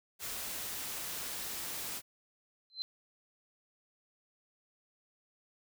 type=noise; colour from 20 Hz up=white; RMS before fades=-40 dBFS; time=0.19-2.02 s; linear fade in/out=50 ms
type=tone with exponential growth; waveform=sine; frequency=4085 Hz; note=C8; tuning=42 cents flat; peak=-30 dBFS; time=2.7-2.82 s; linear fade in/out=0 ms; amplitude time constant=26 ms
effects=none